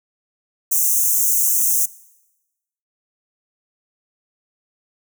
white high-pass noise, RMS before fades -17 dBFS, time 0.71-1.86 s, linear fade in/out 10 ms, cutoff 5900 Hz, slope 96 dB/octave, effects noise-tail reverb RT60 1.0 s tail -21 dB re dry

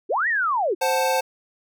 sine linear two-way sweep, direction up then down, 311.1 to 1950 to 311.1 Hz, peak -19 dBFS, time 0.09-0.75 s, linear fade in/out 20 ms, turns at 0.28 s
square chord, F# diminished, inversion second, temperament equal, 523.3 / 740 / 880 Hz, C5 / F#5 / A5, 0 / 0 / 0 cents, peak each -23 / -27 / -24 dBFS, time 0.81-1.21 s, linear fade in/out 10 ms
effects none

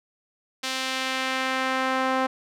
sawtooth tone with band-pass filter sweep, 261.6 Hz, C4, in tune, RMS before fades -26 dBFS, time 0.63-2.27 s, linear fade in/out 10 ms, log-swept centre 4100 to 1000 Hz, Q 0.91, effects none

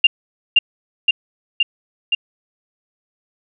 sine tone with echo, 2794 Hz, F7, in tune, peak -5 dBFS, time 0.04-0.07 s, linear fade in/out 5 ms, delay 520 ms, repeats 4, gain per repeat -2 dB, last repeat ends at 2.15 s, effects none

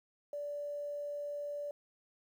sine tone with quantisation, 581 Hz, D5, 19 cents flat, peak -37 dBFS, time 0.33-1.71 s, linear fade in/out 2 ms, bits 11, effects none

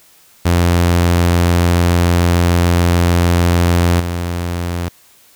sawtooth tone with level steps, 86.8 Hz, F2, 10 cents flat, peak -6 / -14 dBFS, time 0.45-4.89 s, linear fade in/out 10 ms, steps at 4 s, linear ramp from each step 5 ms, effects white hiss -48 dBFS RMS until 5.35 s

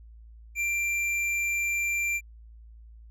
sine tone with hard clipping, 2365 Hz, D7, 12 cents sharp, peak -27 dBFS, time 0.55-2.21 s, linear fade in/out 50 ms, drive 9 dB, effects added 56 Hz sine -46 dBFS peak until 3.1 s

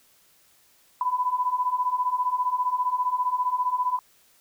sine beating tone pair, 987.8 / 1002.8 Hz, B5 / B5, 0 / +26 cents, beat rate 15 Hz, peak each -27 / -24 dBFS, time 1.01-3.99 s, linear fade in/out 2 ms, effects white hiss -60 dBFS RMS until 4.4 s

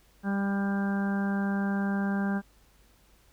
harmonic tone with a mistuned harmonic, 198.2 Hz, G3, 19 cents sharp, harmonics 1 / 2 / 3 / 4 / 5 / 6 / 7 / 8, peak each -26 / -40 / -42 / -39 / -45 / -46 / -44 / -38 dBFS, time 0.23-2.42 s, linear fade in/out 50 ms, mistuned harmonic 7, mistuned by +27 cents, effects added 50 Hz sine -61 dBFS peak until 3.32 s + pink hiss -63 dBFS RMS until 3.32 s

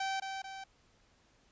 sawtooth tone with echo, 774 Hz, G5, 22 cents flat, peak -29 dBFS, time 0-0.2 s, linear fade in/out 5 ms, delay 220 ms, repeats 2, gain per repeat -5 dB, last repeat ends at 0.64 s, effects pink hiss -68 dBFS RMS until 1.51 s + resampled to 16000 Hz

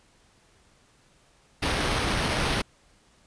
pink noise with sample-and-hold, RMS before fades -26 dBFS, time 1.62-2.62 s, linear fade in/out 10 ms, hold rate 7350 Hz, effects pink hiss -61 dBFS RMS until 3.26 s + resampled to 22050 Hz

